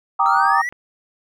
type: chord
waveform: sine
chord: Eb major seventh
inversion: first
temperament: equal with one note detuned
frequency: 784 / 932.3 / 1168.6 / 1244.5 Hz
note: G5 / Bb5 / D6 / Eb6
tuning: 0 / 0 / -9 / 0 cents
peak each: -19 dBFS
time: 0.19-0.62 s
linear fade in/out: 10 ms
type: exponential sweep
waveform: triangle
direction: up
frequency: 1318.5 to 1992 Hz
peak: -20 dBFS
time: 0.26-0.69 s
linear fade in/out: 0 ms
type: clicks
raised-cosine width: 0.5 ms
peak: -26 dBFS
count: 4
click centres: 0.369 / 0.46 / 0.52 / 0.725 s
effects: none